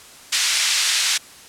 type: band-pass noise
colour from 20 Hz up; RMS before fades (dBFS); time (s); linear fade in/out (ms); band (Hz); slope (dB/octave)
white; -19; 0.32-1.18; 10; 2000 to 6500; 12
effects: white hiss -43 dBFS RMS until 1.48 s + low-pass 10000 Hz 12 dB/octave